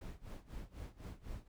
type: noise with tremolo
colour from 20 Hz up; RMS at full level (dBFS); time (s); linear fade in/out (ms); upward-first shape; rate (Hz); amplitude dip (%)
brown; -45; 0.01-1.48; 5; sine; 4; 90
effects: none